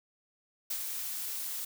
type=noise with ADSR envelope; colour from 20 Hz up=blue; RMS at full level=-33 dBFS; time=0.7-1.65 s; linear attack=9 ms; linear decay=63 ms; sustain=-4 dB; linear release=6 ms; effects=none